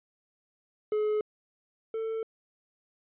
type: tone pair in turn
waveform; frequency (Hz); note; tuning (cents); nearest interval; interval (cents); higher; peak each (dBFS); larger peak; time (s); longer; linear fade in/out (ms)
triangle; 425 / 446; G#4 / A4; +40 / +23; minor second; 83; second; -23 / -28; first; 0.92-1.21 / 1.94-2.23; neither; 2
effects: resampled to 8000 Hz